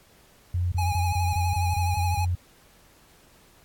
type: tone bursts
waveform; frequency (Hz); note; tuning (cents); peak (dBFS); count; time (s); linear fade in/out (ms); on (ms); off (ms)
sine; 88.7; F2; +27; -22; 9; 0.54-2.352; 5; 180; 24
type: tone with vibrato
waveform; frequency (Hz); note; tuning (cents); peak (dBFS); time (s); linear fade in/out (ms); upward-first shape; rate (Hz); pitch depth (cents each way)
square; 830.6; G#5; 0; -28; 0.78-2.25; 5; triangle; 12; 49
effects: pink hiss -57 dBFS RMS until 3.64 s + AAC 64 kbps